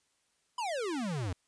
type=exponential sweep; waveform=square; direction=down; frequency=1024 to 84 Hz; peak=-33 dBFS; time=0.58-1.33 s; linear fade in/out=5 ms; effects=white hiss -74 dBFS RMS until 1.47 s + resampled to 22050 Hz